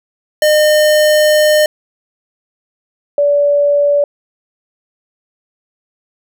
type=tone pair in turn; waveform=square / sine; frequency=608 / 576.7 Hz; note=D#5 / D5; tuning=-40 / -32 cents; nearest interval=minor second; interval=92 cents; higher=first; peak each=-8 dBFS; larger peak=neither; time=0.42-1.66 / 3.18-4.04 s; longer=first; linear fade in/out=2 ms; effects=none